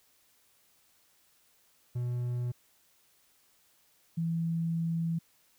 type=tone pair in turn; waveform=triangle / sine; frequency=122.3 / 165.7 Hz; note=B2 / E3; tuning=-16 / +9 cents; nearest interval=perfect fourth; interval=525 cents; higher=second; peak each=-28 dBFS; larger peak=neither; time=1.95-2.52 / 4.17-5.19 s; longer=second; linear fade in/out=10 ms; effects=white hiss -67 dBFS RMS until 5.58 s